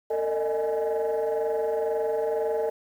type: tone cluster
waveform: sine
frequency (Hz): 450.6 / 604 / 626 / 835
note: A4 / D5 / D#5 / G#5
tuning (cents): +41 / +48 / +10 / +9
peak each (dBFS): -24 / -31 / -30 / -33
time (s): 0.1-2.7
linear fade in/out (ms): 10
effects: tanh soft clip ceiling -19 dBFS + 9-bit